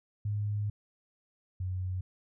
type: tone pair in turn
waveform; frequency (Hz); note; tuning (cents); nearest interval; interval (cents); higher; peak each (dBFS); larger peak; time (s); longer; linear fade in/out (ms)
sine; 103.9 / 92.3; G#2 / F#2; +1 / -4; major second; 205; first; -29 / -31; first; 0.25-0.7 / 1.6-2.01; first; 5
effects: none